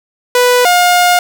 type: tone pair in turn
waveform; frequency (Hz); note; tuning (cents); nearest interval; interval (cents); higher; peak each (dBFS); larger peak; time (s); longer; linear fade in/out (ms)
sawtooth; 493.9 / 712.1; B4 / F5; 0 / +33; tritone; 633; second; -3; neither; 0.35-0.65 / 0.65-1.19; second; 2
effects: none